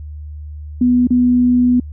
sine tone with dropouts, 246.9 Hz, B3, in tune, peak -9 dBFS, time 0.81-1.8 s, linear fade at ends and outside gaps 5 ms, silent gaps 1.072-1.105 s, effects added 75 Hz sine -27 dBFS peak until 1.92 s

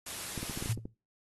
white noise, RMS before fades -40 dBFS, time 0.06-0.73 s, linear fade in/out 5 ms
clicks, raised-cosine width 3 ms, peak -26 dBFS, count 8, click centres 0.377 / 0.43 / 0.497 / 0.575 / 0.625 / 0.659 / 0.776 / 0.855 s
sine tone with exponential decay, 112.9 Hz, A2, 45 cents sharp, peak -26 dBFS, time 0.69-0.94 s, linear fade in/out 5 ms, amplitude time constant 53 ms
effects noise-tail reverb RT60 0.3 s tail -25 dB re dry + AAC 32 kbps

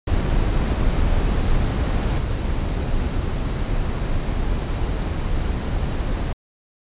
brown noise with level steps, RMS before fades -19 / -22 dBFS, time 0.07-6.33 s, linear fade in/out 5 ms, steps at 2.18 s, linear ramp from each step 5 ms, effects resampled to 8000 Hz

